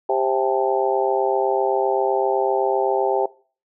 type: harmonic tone with a mistuned harmonic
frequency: 132.1 Hz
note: C3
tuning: 17 cents sharp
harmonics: 3 / 4 / 5 / 6 / 7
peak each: -22 / -24 / -24 / -23 / -26 dBFS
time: 0.09-3.26 s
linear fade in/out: 5 ms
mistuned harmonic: 7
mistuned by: -85 cents
effects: noise-tail reverb RT60 0.4 s tail -21 dB re dry